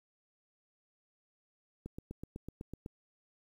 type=click train; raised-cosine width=3 ms; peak=-29 dBFS; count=9; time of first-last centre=1.86-2.861 s; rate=7.99 Hz; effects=10-bit